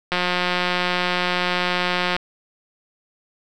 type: click train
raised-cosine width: 0.3 ms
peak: -5 dBFS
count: 367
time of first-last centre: 0.12-2.165 s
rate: 179 Hz
effects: none